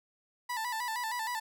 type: tone with vibrato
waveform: 30% pulse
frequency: 932.3 Hz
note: A#5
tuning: in tune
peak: -30 dBFS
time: 0.49-1.4 s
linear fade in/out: 10 ms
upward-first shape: square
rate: 6.4 Hz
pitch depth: 87 cents each way
effects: none